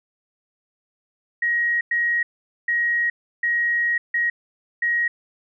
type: tone bursts at uneven times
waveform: sine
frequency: 1890 Hz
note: A#6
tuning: 23 cents sharp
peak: -18 dBFS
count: 6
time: 1.42-1.81 / 1.91-2.23 / 2.68-3.1 / 3.43-3.98 / 4.14-4.3 / 4.82-5.08 s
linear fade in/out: 5 ms
effects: none